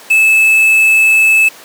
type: tone with quantisation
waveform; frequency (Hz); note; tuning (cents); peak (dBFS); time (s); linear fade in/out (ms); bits
triangle; 2611; E7; -17; -4; 0.1-1.49; 10; 4
effects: pink hiss -35 dBFS RMS until 1.64 s + high-pass 400 Hz 12 dB/octave